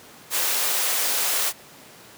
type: high-pass noise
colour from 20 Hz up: white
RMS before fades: -23 dBFS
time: 0.3-1.53 s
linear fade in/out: 50 ms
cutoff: 380 Hz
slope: 24 dB/octave
effects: pink hiss -46 dBFS RMS until 2.17 s + high-pass 150 Hz 12 dB/octave